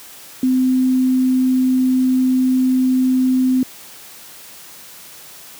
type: tone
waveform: sine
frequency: 257.1 Hz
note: C4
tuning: 30 cents flat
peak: -12 dBFS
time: 0.43-3.63 s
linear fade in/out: 2 ms
effects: white hiss -39 dBFS RMS until 5.59 s + high-pass 100 Hz 12 dB/octave